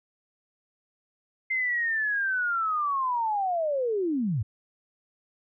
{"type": "linear sweep", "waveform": "sine", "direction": "down", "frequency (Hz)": [2093, 92.5], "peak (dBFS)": -24, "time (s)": [1.5, 4.43], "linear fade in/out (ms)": 10, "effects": []}